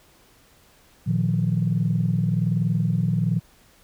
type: chord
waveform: sine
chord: Bb suspended fourth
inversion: none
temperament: equal with one note detuned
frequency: 116.54 / 155.56 / 176.75 Hz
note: Bb2 / Eb3 / F3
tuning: 0 / 0 / +21 cents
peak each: -23 dBFS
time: 1.06-3.4 s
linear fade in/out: 20 ms
effects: tanh soft clip ceiling -11 dBFS + pink hiss -56 dBFS RMS until 3.83 s